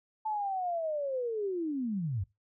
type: linear sweep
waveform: sine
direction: down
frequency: 880 to 85.1 Hz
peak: -30 dBFS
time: 0.25-2.24 s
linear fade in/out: 10 ms
effects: noise-tail reverb RT60 0.2 s tail -19 dB re dry